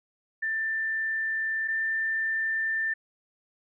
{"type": "tone pair in turn", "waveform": "sine", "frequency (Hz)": [1779, 1785.3], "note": ["A6", "A6"], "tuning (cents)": [19, 25], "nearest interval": "unison", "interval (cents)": 6, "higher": "second", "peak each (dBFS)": [-26, -25], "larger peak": "second", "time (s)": [[0.42, 1.68], [1.68, 2.94]], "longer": "neither", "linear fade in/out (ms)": 10, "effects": []}